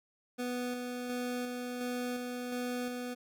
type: tone with tremolo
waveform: 25% pulse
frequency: 246.9 Hz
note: B3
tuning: in tune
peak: -30 dBFS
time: 0.38-3.15 s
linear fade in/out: 20 ms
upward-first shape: square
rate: 1.4 Hz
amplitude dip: 30%
effects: none